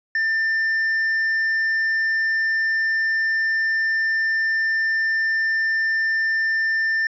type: tone with tanh clipping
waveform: triangle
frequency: 1790 Hz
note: A6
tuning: 29 cents sharp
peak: -19 dBFS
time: 0.15-7.07 s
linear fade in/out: 2 ms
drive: 8 dB
effects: resampled to 16000 Hz